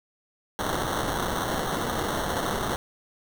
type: noise with sample-and-hold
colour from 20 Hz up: white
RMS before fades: -28 dBFS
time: 0.59-2.76 s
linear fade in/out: 0 ms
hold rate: 2450 Hz
effects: none